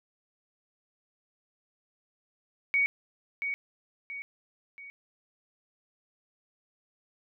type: tone with echo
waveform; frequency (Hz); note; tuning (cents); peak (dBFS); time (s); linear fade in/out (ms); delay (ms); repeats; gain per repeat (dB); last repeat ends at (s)
sine; 2243; C#7; +20; -22; 2.74-2.86; 0; 680; 3; -7; 4.9
effects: none